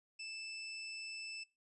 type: tone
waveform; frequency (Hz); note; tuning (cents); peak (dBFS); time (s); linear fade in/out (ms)
25% pulse; 2637; E7; 0; -40; 0.19-1.44; 10
effects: noise-tail reverb RT60 0.3 s tail -23 dB re dry + resampled to 24000 Hz